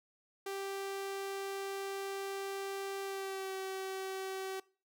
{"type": "tone with pitch glide", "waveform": "sawtooth", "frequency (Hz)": [392, 382.4], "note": ["G4", "G4"], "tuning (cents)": [0, -43], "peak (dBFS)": -34, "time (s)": [0.46, 4.6], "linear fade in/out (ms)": 5, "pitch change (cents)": -43, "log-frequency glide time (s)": [3.03, 3.53], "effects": ["noise-tail reverb RT60 0.4 s tail -23 dB re dry"]}